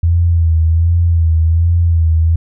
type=tone with vibrato; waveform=sine; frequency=83.1 Hz; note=E2; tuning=15 cents sharp; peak=-8 dBFS; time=0.03-2.36 s; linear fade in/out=5 ms; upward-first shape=sine; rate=1.3 Hz; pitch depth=52 cents each way; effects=none